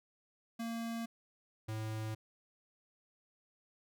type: tone pair in turn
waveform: square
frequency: 230 / 109.4 Hz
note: A#3 / A2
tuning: -23 / -9 cents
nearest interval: octave + minor second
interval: 1286 cents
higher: first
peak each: -38 / -38 dBFS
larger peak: neither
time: 0.59-1.06 / 1.68-2.15 s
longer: neither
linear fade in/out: 10 ms
effects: none